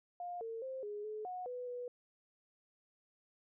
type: tone with pitch steps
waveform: sine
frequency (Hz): 707 / 453.8 / 525 / 415.2 / 428.5 / 730 / 495.9 / 490.7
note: F5 / A#4 / C5 / G#4 / A4 / F#5 / B4 / B4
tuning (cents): +21 / -47 / +6 / 0 / -46 / -24 / +7 / -11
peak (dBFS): -40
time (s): 0.2-1.88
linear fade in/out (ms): 2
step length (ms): 210
effects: none